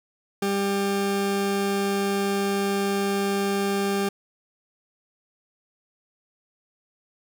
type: tone pair together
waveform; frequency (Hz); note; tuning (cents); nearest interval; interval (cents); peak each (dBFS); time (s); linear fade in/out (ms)
40% pulse; 198.5 / 397; G3 / G4; +22 / +22; octave; 1200; -25; 0.42-4.09; 5
effects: none